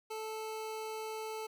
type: tone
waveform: 25% pulse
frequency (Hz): 437.8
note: A4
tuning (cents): -9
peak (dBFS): -35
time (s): 0.1-1.47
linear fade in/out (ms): 10
effects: 12-bit